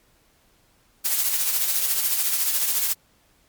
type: noise with tremolo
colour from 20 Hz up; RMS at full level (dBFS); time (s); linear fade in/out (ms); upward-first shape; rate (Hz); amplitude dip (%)
blue; -20; 1.04-2.94; 20; triangle; 14; 50
effects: pink hiss -61 dBFS RMS until 3.48 s + MP3 96 kbps